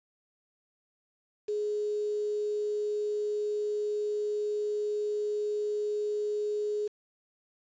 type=tone with quantisation; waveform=sine; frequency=419 Hz; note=G#4; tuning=15 cents sharp; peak=-28 dBFS; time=1.48-6.88 s; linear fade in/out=10 ms; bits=8; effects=resampled to 16000 Hz